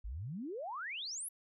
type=exponential sweep; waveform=sine; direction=up; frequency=45.94 to 11710 Hz; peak=-39 dBFS; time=0.04-1.29 s; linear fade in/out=10 ms; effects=none